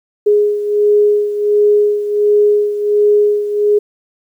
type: beating tone pair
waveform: sine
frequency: 415.3 / 416.7 Hz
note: G#4 / G#4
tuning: 0 / +6 cents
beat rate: 1.4 Hz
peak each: -10 / -16 dBFS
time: 0.26-3.79 s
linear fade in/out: 10 ms
effects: 8-bit

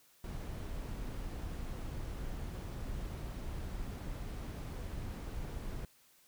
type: noise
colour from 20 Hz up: brown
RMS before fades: -41 dBFS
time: 0.24-5.85 s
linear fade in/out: 2 ms
effects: white hiss -66 dBFS RMS until 6.27 s

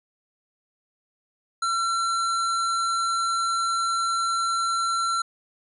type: tone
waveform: square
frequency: 1355 Hz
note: E6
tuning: 47 cents sharp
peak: -23 dBFS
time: 1.62-5.22 s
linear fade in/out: 5 ms
effects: resampled to 24000 Hz

